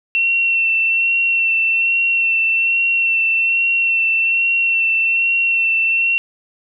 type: tone with vibrato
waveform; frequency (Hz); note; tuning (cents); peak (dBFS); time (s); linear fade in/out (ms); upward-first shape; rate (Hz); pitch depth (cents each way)
sine; 2708; E7; +46; -13; 0.15-6.18; 0; sine; 1.2; 18
effects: none